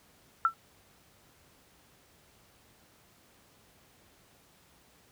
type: tone with exponential decay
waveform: sine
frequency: 1339 Hz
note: E6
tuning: 27 cents sharp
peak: -17 dBFS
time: 0.45-0.54 s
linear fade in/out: 1 ms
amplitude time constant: 19 ms
effects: pink hiss -62 dBFS RMS until 5.11 s + high-pass 60 Hz 12 dB/octave